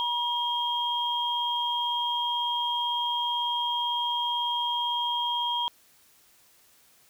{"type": "tone pair together", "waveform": "sine", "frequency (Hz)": [961, 3229], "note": ["B5", "G#7"], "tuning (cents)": [-48, -49], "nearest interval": "octave + major sixth", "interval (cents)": 2099, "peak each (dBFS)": -28, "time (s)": [0, 5.68], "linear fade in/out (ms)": 0, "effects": ["white hiss -60 dBFS RMS until 7.09 s"]}